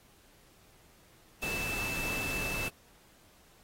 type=tone in noise; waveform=sine; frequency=2637 Hz; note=E7; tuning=in tune; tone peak=-34 dBFS; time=1.42-2.69 s; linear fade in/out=10 ms; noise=pink; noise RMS=-38 dBFS; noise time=1.42-2.69 s; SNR=+1 dB; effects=pink hiss -62 dBFS RMS until 3.63 s + AAC 48 kbps